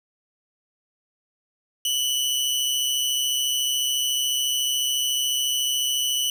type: tone pair together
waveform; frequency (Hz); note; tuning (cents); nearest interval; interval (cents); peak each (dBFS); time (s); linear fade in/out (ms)
sawtooth; 2960 / 3094; F#7 / G7; 0 / -23; minor second; 77; -19 / -27; 1.85-6.3; 2
effects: none